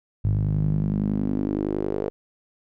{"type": "tone with band-pass filter sweep", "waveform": "sawtooth", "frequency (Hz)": 50.8, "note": "G#1", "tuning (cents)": -38, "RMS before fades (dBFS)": -24, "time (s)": [0.24, 2.1], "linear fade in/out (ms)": 0, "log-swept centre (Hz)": [110, 460], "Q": 3.6, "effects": []}